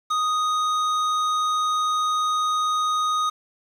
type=tone; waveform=square; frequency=1244.5 Hz; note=D#6; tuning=in tune; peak=-21 dBFS; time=0.1-3.3 s; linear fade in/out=10 ms; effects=low-pass 6000 Hz 12 dB/octave + 8-bit